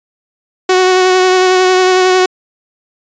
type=tone with vibrato; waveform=sawtooth; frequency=370 Hz; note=F#4; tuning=in tune; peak=-3 dBFS; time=0.69-2.26 s; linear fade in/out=5 ms; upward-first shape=sine; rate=11 Hz; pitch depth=17 cents each way; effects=resampled to 16000 Hz